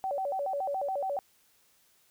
sine tone with vibrato, 659.3 Hz, E5, in tune, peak -29 dBFS, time 0.04-1.19 s, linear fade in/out 0 ms, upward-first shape square, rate 7.1 Hz, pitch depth 260 cents each way, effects white hiss -66 dBFS RMS until 2.1 s

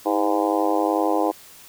harmonic tone with a mistuned harmonic, 102.3 Hz, G#2, 26 cents flat, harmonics 3 / 4 / 5 / 6 / 7 / 8 / 9 / 10, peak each -23 / -28 / -25 / -29 / -26 / -26 / -31 / -31 dBFS, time 0.05-1.32 s, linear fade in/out 20 ms, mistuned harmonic 3, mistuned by +62 cents, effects white hiss -46 dBFS RMS until 1.68 s

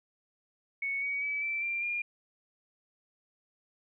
sine tone with pitch steps, 2217 / 2254 / 2293 / 2331 / 2371 / 2411 Hz, C#7 / C#7 / D7 / D7 / D7 / D7, 0 / +28 / -42 / -14 / +16 / +45 cents, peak -30 dBFS, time 0.82-2.02 s, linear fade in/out 5 ms, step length 200 ms, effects none

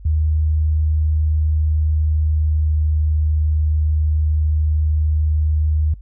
sine tone with pitch glide, 77.3 to 76.85 Hz, D#2 to D#2, -11 to -21 cents, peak -14 dBFS, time 0.05-5.94 s, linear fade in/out 5 ms, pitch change -10 cents, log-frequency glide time 2.36-2.73 s, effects noise-tail reverb RT60 0.1 s tail -26 dB re dry + added 50 Hz sine -35 dBFS peak until 6.01 s

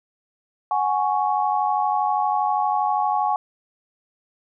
sine chord, F# suspended second, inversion none, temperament just, 740 / 832.5 / 1110 Hz, F#5 / G#5 / C#6, 0 / +4 / +2 cents, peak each -24 / -21 / -25 dBFS, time 0.71-3.36 s, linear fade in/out 2 ms, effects none

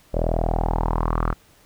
sawtooth tone with low-pass filter sweep, 40.51 Hz, E1, 29 cents flat, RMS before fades -22 dBFS, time 0.13-1.34 s, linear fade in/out 20 ms, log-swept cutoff 570 to 1300 Hz, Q 5.2, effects pink hiss -55 dBFS RMS until 1.65 s

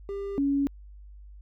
triangle / sine tone pair in turn, 398.2 / 279.9 Hz, G4 / C#4, +27 / +17 cents, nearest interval tritone, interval 610 cents, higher first, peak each -29 / -22 dBFS, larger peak second, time 0.09-0.38 / 0.38-0.67 s, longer neither, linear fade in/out 0 ms, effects added 50 Hz sine -44 dBFS peak until 1.41 s

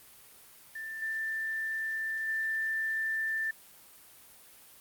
sine tone with level steps, 1777 Hz, A6, 17 cents sharp, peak -37 / -31 / -29 dBFS, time 0.75-3.51 s, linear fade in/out 5 ms, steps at 1.02 / 2.28 s, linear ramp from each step 2 ms, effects white hiss -55 dBFS RMS until 4.8 s + Opus 32 kbps

